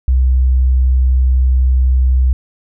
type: tone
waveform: sine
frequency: 64 Hz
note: C2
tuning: 38 cents flat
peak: -8 dBFS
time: 0.08-2.33 s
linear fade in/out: 0 ms
effects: none